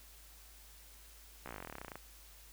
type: slowing click train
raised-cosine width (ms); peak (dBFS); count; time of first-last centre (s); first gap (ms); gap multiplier
0.5; -29; 21; 1.46-1.956; 15; 1.05
effects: added 52 Hz sine -58 dBFS peak until 2.52 s + white hiss -59 dBFS RMS until 2.52 s